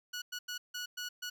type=tone bursts at uneven times; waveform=15% pulse; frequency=1465 Hz; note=F#6; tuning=18 cents flat; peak=-31 dBFS; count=6; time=0.13-0.22 / 0.32-0.39 / 0.48-0.58 / 0.74-0.86 / 0.97-1.09 / 1.22-1.3 s; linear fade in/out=10 ms; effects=none